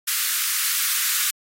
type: high-pass noise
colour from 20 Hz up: white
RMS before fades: -22 dBFS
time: 0.07-1.31 s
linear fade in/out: 10 ms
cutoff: 1200 Hz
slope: 48 dB/octave
effects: AAC 48 kbps